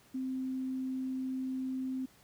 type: tone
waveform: sine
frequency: 260.5 Hz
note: C4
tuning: 7 cents flat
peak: -33 dBFS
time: 0.14-2.06 s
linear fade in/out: 10 ms
effects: pink hiss -62 dBFS RMS until 2.23 s + high-pass 60 Hz 12 dB/octave